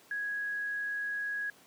sine tone, 1661.2 Hz, G#6, in tune, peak -32 dBFS, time 0.11-1.5 s, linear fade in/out 2 ms, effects pink hiss -59 dBFS RMS until 1.66 s + high-pass 200 Hz 12 dB/octave

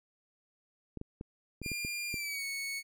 clicks, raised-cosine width 3 ms, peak -27 dBFS, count 8, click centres 0.973 / 1.014 / 1.211 / 1.617 / 1.662 / 1.717 / 1.849 / 2.142 s
sawtooth tone with pitch glide, 2400 to 2214 Hz, D7 to C#7, +37 to -3 cents, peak -32 dBFS, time 1.62-2.83 s, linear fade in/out 50 ms, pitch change -140 cents, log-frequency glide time 2.1-2.44 s
effects none

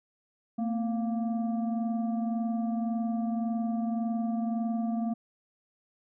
sine tone with frequency modulation, 225.1 Hz, A3, 40 cents sharp, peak -27 dBFS, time 0.58-5.14 s, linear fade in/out 10 ms, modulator 472 Hz, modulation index 0.64, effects none

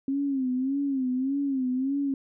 sine tone with vibrato, 267 Hz, C4, 35 cents sharp, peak -24 dBFS, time 0.08-2.14 s, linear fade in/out 2 ms, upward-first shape sine, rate 1.7 Hz, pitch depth 100 cents each way, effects none

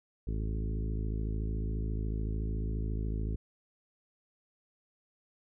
harmonic tone with a mistuned harmonic, 54 Hz, A1, 32 cents flat, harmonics 1 / 2 / 3 / 4 / 5 / 6 / 7 / 8, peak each -32 / -38 / -42 / -44 / -46 / -48 / -49 / -50 dBFS, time 0.27-3.36 s, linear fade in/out 5 ms, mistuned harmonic 1, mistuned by +34 cents, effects none

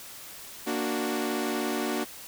sawtooth chord, Bb augmented, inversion none, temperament equal, 233.1 / 293.7 / 370 Hz, Bb3 / D4 / F#4, 0 / 0 / 0 cents, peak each -28 dBFS, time 0.66-2.05 s, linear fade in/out 20 ms, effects white hiss -44 dBFS RMS until 2.27 s

